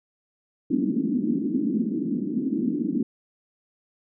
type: band-pass noise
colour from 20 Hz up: pink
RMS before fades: -25 dBFS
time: 0.7-3.03 s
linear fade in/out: 5 ms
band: 200 to 320 Hz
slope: 48 dB/octave
effects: none